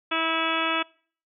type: harmonic tone with a mistuned harmonic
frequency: 325.3 Hz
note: E4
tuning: 23 cents flat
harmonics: 1 / 2 / 3 / 4 / 5 / 6 / 7 / 8 / 9 / 10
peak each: -32 / -33 / -33 / -28 / -33 / -38 / -33 / -30 / -35 / -33 dBFS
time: 0.11-0.83 s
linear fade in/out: 10 ms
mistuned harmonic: 10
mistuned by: +64 cents
effects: noise-tail reverb RT60 0.5 s tail -25 dB re dry